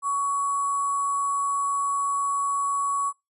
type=tone with sample-and-hold; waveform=sine; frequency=1123 Hz; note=C#6; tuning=22 cents sharp; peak=-22 dBFS; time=0.02-3.13 s; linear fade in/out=50 ms; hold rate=8820 Hz; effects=noise-tail reverb RT60 0.2 s tail -20 dB re dry + resampled to 32000 Hz

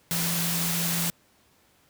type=tone in noise; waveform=sine; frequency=169.8 Hz; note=F3; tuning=48 cents flat; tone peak=-29 dBFS; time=0.11-1.1 s; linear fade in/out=0 ms; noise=white; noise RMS=-28 dBFS; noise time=0.11-1.1 s; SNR=-4 dB; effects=pink hiss -62 dBFS RMS until 1.89 s + high-pass 80 Hz 12 dB/octave

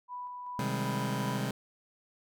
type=tone with tremolo; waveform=sine; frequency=987.8 Hz; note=B5; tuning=in tune; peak=-37 dBFS; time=0.08-1.39 s; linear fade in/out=50 ms; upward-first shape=square; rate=2.6 Hz; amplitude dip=25%
type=chord; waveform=sawtooth; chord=Ab major seventh; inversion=first; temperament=just; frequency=129.78 / 155.74 / 194.67 / 207.7 Hz; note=C3 / Eb3 / G3 / Ab3; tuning=-14 / +2 / -12 / 0 cents; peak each=-30 / -35 / -32 / -33 dBFS; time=0.59-1.51 s; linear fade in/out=2 ms
effects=none

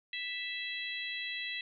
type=harmonic tone; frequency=659.3 Hz; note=E5; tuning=in tune; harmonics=3 / 4 / 5 / 6; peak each=-40 / -41 / -42 / -43 dBFS; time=0.13-1.61 s; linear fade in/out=2 ms; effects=none

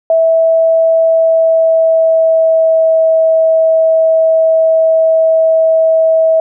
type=tone with pitch glide; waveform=sine; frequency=653 to 645.9 Hz; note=E5 to E5; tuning=-17 to -35 cents; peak=-6 dBFS; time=0.1-6.4 s; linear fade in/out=2 ms; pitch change=-18 cents; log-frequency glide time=1.03-3.03 s; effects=none

